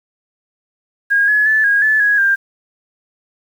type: tone with pitch steps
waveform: sine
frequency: 1630 / 1698 / 1742 / 1637 / 1736 / 1663 / 1592 Hz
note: G#6 / G#6 / A6 / G#6 / A6 / G#6 / G6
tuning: -33 / +38 / -18 / -25 / -24 / +2 / +26 cents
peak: -10 dBFS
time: 1.1-2.36 s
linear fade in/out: 20 ms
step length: 180 ms
effects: 7-bit